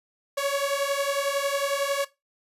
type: beating tone pair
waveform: sawtooth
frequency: 554 / 565 Hz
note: C#5 / C#5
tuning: -1 / +33 cents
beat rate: 11 Hz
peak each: -23 dBFS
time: 0.37-2.05 s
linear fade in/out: 10 ms
effects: noise-tail reverb RT60 0.2 s tail -17 dB re dry + resampled to 32000 Hz